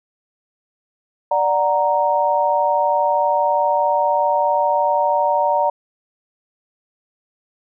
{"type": "chord", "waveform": "sine", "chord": "D augmented", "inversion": "none", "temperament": "equal", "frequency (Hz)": [587.3, 740, 932.3], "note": ["D5", "F#5", "A#5"], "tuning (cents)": [0, 0, 0], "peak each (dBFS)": [-19, -21, -17], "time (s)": [1.31, 5.7], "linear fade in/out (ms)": 5, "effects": []}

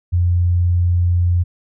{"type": "tone", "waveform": "sine", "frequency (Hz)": 87.9, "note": "F2", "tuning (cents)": 12, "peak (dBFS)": -12, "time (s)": [0.12, 1.44], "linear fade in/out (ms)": 20, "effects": []}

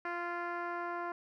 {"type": "tone with low-pass filter sweep", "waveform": "10% pulse", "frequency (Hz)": 347.1, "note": "F4", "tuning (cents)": -11, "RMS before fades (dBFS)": -38, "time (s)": [0.05, 1.12], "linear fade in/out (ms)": 2, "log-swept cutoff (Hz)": [1800, 1200], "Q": 1.3, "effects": []}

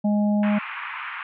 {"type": "harmonic tone", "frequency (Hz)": 207.7, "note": "G#3", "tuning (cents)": 0, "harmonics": [1, 3, 4], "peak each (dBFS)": [-18, -29, -34], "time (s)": [0.04, 0.59], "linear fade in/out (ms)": 10}
{"type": "band-pass noise", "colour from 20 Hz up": "pink", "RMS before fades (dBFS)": -33, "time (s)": [0.43, 1.23], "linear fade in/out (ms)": 2, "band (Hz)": [970, 2700], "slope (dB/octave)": 48}
{"effects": []}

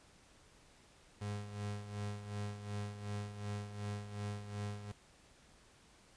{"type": "tone with tremolo", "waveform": "35% pulse", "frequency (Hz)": 103, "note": "G#2", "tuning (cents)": -14, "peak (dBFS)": -36, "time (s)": [1.21, 4.92], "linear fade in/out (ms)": 5, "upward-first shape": "sine", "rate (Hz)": 2.7, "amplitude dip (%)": 65, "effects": ["pink hiss -64 dBFS RMS until 6.16 s", "resampled to 22050 Hz"]}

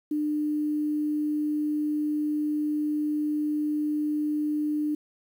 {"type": "tone", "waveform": "sine", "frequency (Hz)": 300, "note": "D4", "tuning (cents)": 37, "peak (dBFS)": -24, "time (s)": [0.11, 4.95], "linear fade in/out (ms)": 5, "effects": ["9-bit"]}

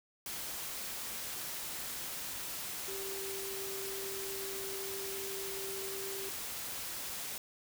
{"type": "tone in noise", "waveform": "sine", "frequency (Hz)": 390, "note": "G4", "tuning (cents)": -9, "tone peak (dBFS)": -42, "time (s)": [2.88, 6.29], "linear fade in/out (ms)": 2, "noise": "white", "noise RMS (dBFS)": -41, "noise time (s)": [0.26, 7.38], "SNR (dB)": -4, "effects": []}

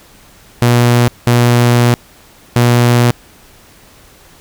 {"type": "tone bursts at uneven times", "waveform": "sawtooth", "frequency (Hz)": 120.5, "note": "B2", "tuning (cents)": -42, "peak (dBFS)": -3, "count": 3, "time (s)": [[0.62, 1.08], [1.27, 1.94], [2.56, 3.11]], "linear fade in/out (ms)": 0, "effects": ["pink hiss -43 dBFS RMS until 4.4 s"]}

